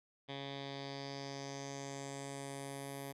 10% pulse tone with low-pass filter sweep, 138.59 Hz, C#3, in tune, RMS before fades -45 dBFS, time 0.28-3.13 s, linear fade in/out 20 ms, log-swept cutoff 3400 to 12000 Hz, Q 3.7, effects none

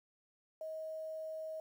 sine tone with quantisation, 633 Hz, D#5, 30 cents sharp, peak -40 dBFS, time 0.61-1.6 s, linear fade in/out 2 ms, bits 11, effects none

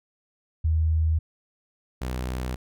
sine / sawtooth tone pair in turn, 79.6 / 62.89 Hz, D#2 / B1, +40 / +32 cents, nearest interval major third, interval 408 cents, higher first, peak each -19 / -24 dBFS, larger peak first, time 0.64-1.19 / 2.01-2.56 s, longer neither, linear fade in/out 10 ms, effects none

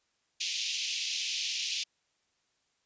pink band-pass noise, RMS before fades -34 dBFS, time 0.4-1.84 s, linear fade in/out 10 ms, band 2500 to 6600 Hz, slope 48 dB/octave, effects white hiss -75 dBFS RMS until 2.85 s + resampled to 16000 Hz

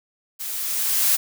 blue noise with level ramp, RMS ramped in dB -31 to -17 dBFS, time 0.39-1.17 s, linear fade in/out 20 ms, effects none

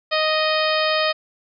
harmonic tone, 622.3 Hz, D#5, in tune, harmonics 1 / 2 / 3 / 4 / 5 / 6 / 7 / 8, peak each -21 / -24 / -26 / -27 / -28 / -29 / -29 / -30 dBFS, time 0.11-1.13 s, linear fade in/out 20 ms, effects none

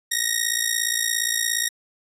10% pulse ring-modulated tone, 1876 Hz, A#6, 11 cents sharp, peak -9 dBFS, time 0.11-1.69 s, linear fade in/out 10 ms, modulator 28.6 Hz, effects resampled to 32000 Hz

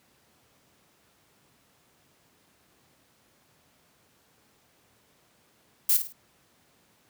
violet noise with echo, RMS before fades -21 dBFS, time 5.89-5.97 s, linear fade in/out 5 ms, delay 52 ms, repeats 3, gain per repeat -9 dB, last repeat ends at 6.126 s, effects pink hiss -64 dBFS RMS until 7.09 s + high-pass 100 Hz 12 dB/octave

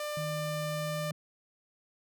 sawtooth tone, 596 Hz, D5, 25 cents sharp, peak -30 dBFS, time 0-1.11 s, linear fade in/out 2 ms
sine tone with pitch glide, 155.56 to 157.91 Hz, D#3 to D#3, 0 to +26 cents, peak -35 dBFS, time 0.17-1.12 s, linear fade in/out 2 ms, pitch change +26 cents, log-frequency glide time 0.68-0.98 s
effects none

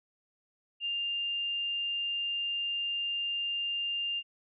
sine tone, 2800 Hz, F7, 4 cents sharp, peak -30 dBFS, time 0.8-4.23 s, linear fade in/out 50 ms, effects none

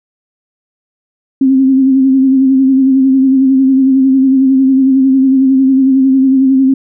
sine tone with vibrato, 265.7 Hz, C4, 27 cents sharp, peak -5 dBFS, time 1.41-6.74 s, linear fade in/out 5 ms, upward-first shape sine, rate 11 Hz, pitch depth 36 cents each way, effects none

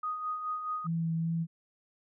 sine tone with tremolo, 1244.5 Hz, D#6, in tune, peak -30 dBFS, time 0.03-0.87 s, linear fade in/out 5 ms, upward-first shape sine, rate 4.7 Hz, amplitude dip 50%
sine tone with vibrato, 164.7 Hz, E3, 1 cent flat, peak -28 dBFS, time 0.84-1.47 s, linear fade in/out 50 ms, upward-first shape triangle, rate 2.5 Hz, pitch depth 16 cents each way
effects none

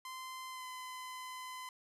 sawtooth tone with pitch glide, 1035 to 1019 Hz, C6 to C6, -19 to -46 cents, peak -40 dBFS, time 0.05-1.69 s, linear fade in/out 2 ms, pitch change -27 cents, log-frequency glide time 0.5-0.65 s, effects resampled to 32000 Hz

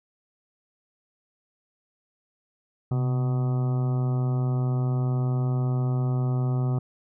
harmonic tone with a mistuned harmonic, 125 Hz, B2, 21 cents sharp, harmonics 1 / 2 / 3 / 4 / 5 / 6 / 7 / 8 / 9 / 10, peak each -22 / -34 / -37 / -45 / -43 / -42 / -49 / -51 / -49 / -47 dBFS, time 2.91-6.79 s, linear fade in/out 5 ms, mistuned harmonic 1, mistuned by +63 cents, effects none

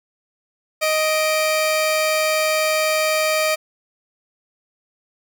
sawtooth tone pair together, 624 / 2356 Hz, D#5 / D7, +5 / +5 cents, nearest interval octave + major seventh, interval 2300 cents, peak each -14 / -20 dBFS, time 0.81-3.56 s, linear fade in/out 20 ms, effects none

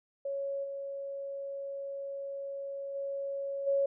sine tone with level steps, 554.4 Hz, C#5, in tune, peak -32 / -36 / -33 / -25 dBFS, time 0.25-3.86 s, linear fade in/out 5 ms, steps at 0.63 / 2.94 / 3.66 s, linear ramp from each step 20 ms, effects none

